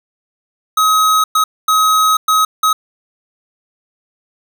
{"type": "tone bursts at uneven times", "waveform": "square", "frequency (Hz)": 1270, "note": "D#6", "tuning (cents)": 35, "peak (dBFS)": -10, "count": 5, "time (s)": [[0.77, 1.24], [1.35, 1.44], [1.68, 2.17], [2.28, 2.45], [2.63, 2.73]], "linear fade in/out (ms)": 5, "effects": []}